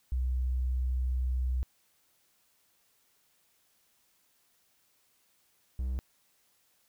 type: tone pair in turn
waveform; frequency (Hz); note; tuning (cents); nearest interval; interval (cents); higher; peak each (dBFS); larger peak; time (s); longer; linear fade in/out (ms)
sine / triangle; 63.2 / 63.79; B1 / C2; +41 / -43; unison; 16; second; -27 / -28; first; 0.12-1.63 / 5.79-5.99; first; 0
effects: white hiss -70 dBFS RMS until 6.88 s